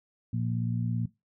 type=harmonic tone; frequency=58.27 Hz; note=A#1; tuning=in tune; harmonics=2 / 3 / 4; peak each=-29 / -33 / -35 dBFS; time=0.33-1.06 s; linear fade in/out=5 ms; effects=noise-tail reverb RT60 0.2 s tail -18 dB re dry